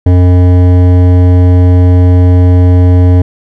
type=tone with hard clipping; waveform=triangle; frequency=90 Hz; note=F#2; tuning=47 cents flat; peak=-4 dBFS; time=0.06-3.22 s; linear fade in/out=5 ms; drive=17 dB; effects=none